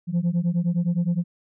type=beating tone pair; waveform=sine; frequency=168.4 / 178.1 Hz; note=E3 / F3; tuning=+37 / +34 cents; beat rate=9.7 Hz; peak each=-21 dBFS; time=0.07-1.24 s; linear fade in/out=50 ms; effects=tanh soft clip ceiling -17 dBFS